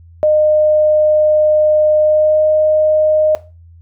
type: tone with pitch glide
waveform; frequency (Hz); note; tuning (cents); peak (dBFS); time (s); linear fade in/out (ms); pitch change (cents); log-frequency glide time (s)
sine; 611 to 616.7; D#5 to D#5; -32 to -16; -8; 0.23-3.35; 0; +16; 1.99-2.43
effects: noise-tail reverb RT60 0.3 s tail -17 dB re dry + added 84 Hz sine -38 dBFS peak until 3.81 s